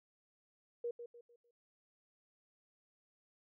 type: tone with echo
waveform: sine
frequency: 475.3 Hz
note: A#4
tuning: 34 cents sharp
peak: -36 dBFS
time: 0.84-0.91 s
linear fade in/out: 5 ms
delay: 150 ms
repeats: 4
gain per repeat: -9 dB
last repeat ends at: 1.51 s
effects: none